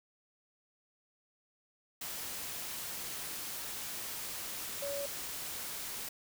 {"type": "tone in noise", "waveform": "sine", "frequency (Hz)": 565, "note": "C#5", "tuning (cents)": 33, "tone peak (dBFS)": -36, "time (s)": [4.82, 5.06], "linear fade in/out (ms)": 5, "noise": "white", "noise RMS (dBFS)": -41, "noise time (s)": [2.01, 6.09], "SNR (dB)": 2, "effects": []}